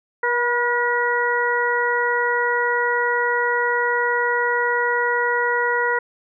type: harmonic tone with a mistuned harmonic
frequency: 480.5 Hz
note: B4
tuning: 48 cents flat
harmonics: 1 / 2 / 3 / 4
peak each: -23 / -23 / -23 / -23 dBFS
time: 0.23-5.99 s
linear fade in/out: 5 ms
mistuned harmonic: 2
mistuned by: +19 cents
effects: none